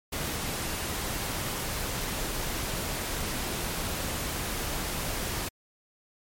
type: noise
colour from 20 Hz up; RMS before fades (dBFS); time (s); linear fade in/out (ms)
pink; -32; 0.12-5.49; 10
effects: MP3 64 kbps